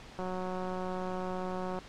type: click train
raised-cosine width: 1 ms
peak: -24 dBFS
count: 295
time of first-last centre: 0.19-1.788 s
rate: 184 Hz
effects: pink hiss -50 dBFS RMS until 1.88 s + low-pass 5000 Hz 12 dB/octave